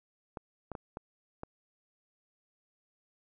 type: clicks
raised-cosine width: 1 ms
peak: -25 dBFS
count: 5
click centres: 0.372 / 0.717 / 0.752 / 0.971 / 1.434 s
effects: none